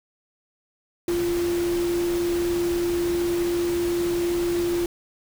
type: tone in noise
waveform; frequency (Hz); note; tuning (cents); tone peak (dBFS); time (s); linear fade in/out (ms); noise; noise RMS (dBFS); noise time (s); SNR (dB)
sine; 346.2; F4; -15; -21; 1.08-4.86; 2; pink; -34; 1.08-4.86; +10
effects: none